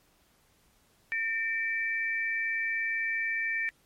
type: tone pair together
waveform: sine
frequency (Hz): 1811 / 2322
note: A6 / D7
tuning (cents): +49 / -20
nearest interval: major third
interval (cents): 431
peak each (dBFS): -30 / -31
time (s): 1.12-3.69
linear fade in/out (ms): 0
effects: pink hiss -66 dBFS RMS until 3.85 s + MP3 64 kbps